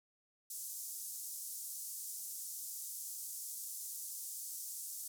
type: band-pass noise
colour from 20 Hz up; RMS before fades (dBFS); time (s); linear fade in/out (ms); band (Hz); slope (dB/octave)
white; -45; 0.5-5.08; 5; 6100 to 14000; 24
effects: none